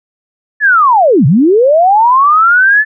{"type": "linear two-way sweep", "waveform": "sine", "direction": "down then up", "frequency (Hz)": [1760, 118.8, 1760], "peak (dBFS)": -4, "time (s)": [0.6, 2.85], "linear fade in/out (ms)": 50, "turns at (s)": 1.26, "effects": []}